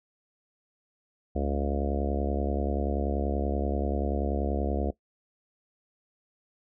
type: harmonic tone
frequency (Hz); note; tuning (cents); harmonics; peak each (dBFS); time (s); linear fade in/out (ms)
70.4; C#2; +27; 1 / 3 / 4 / 5 / 6 / 7 / 8 / 9 / 10; -29 / -34 / -35 / -36 / -37 / -37 / -38 / -39 / -39; 1.35-4.91; 10
effects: noise-tail reverb RT60 0.1 s tail -18 dB re dry